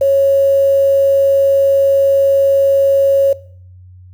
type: tone with quantisation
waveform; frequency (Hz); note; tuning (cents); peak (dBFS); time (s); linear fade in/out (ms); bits
sine; 550; C#5; -14; -8; 0.01-3.33; 5; 6
effects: noise-tail reverb RT60 0.6 s tail -20 dB re dry + added 91 Hz sine -36 dBFS peak until 4.13 s